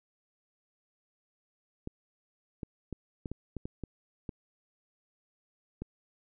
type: clicks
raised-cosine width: 3 ms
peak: -24 dBFS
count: 10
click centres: 1.874 / 2.632 / 2.927 / 3.258 / 3.316 / 3.567 / 3.655 / 3.837 / 4.292 / 5.82 s
effects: none